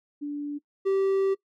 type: tone pair in turn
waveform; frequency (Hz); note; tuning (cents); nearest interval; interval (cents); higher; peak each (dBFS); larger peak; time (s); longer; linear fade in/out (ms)
sine / triangle; 290.8 / 388.2; D4 / G4; -17 / -17; perfect fourth; 500; second; -29 / -19; second; 0.21-0.59 / 0.85-1.35; second; 20
effects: noise-tail reverb RT60 0.1 s tail -21 dB re dry